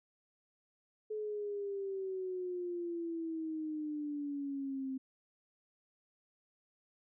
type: exponential sweep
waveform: sine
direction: down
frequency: 431.2 to 262.2 Hz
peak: -36 dBFS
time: 1.1-4.98 s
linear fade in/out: 10 ms
effects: none